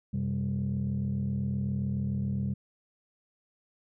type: tone cluster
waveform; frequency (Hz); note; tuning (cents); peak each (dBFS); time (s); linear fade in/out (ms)
sine; 92 / 131.1 / 198.5; F#2 / C3 / G3; -9 / +4 / +22; -33 / -30 / -30; 0.13-2.54; 10
effects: tanh soft clip ceiling -23 dBFS